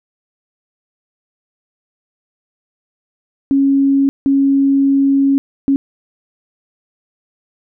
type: tone bursts at uneven times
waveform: sine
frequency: 275.2 Hz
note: C#4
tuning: 12 cents flat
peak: -9 dBFS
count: 3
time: 3.51-4.09 / 4.26-5.38 / 5.68-5.76 s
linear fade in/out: 0 ms
effects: none